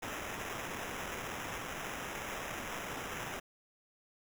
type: noise with sample-and-hold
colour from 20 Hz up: violet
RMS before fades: -41 dBFS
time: 0.02-3.4 s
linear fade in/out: 10 ms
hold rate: 4410 Hz
effects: none